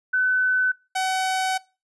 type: tone pair in turn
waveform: sine / sawtooth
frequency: 1509 / 754.5 Hz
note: F#6 / F#5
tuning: +34 / +34 cents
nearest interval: octave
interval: 1200 cents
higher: first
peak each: -18 dBFS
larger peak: neither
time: 0.13-0.72 / 0.95-1.58 s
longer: second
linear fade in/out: 10 ms
effects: noise-tail reverb RT60 0.3 s tail -22 dB re dry + resampled to 24000 Hz